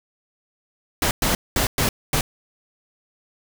pink noise bursts at uneven times, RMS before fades -20 dBFS, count 5, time 1.02-1.11 / 1.22-1.35 / 1.56-1.67 / 1.78-1.89 / 2.13-2.21 s, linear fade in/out 2 ms, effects none

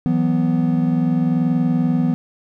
triangle chord, E suspended second, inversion none, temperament just, 164.81 / 185.42 / 247.2 Hz, E3 / F#3 / B3, 0 / +4 / +2 cents, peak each -17 / -21 / -16 dBFS, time 0.06-2.14 s, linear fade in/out 0 ms, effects none

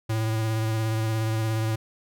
square tone with vibrato, 110.8 Hz, A2, 13 cents sharp, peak -24 dBFS, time 0.09-1.76 s, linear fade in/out 10 ms, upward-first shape sine, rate 17 Hz, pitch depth 22 cents each way, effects none

